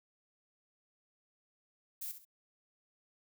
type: noise with echo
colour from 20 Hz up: violet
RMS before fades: -41 dBFS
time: 2.01-2.12 s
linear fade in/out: 10 ms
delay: 66 ms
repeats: 2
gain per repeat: -10 dB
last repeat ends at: 2.252 s
effects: none